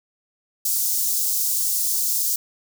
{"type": "high-pass noise", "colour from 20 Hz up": "white", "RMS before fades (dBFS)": -22, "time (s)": [0.65, 2.36], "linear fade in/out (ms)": 5, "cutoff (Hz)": 5300, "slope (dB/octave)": 24, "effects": []}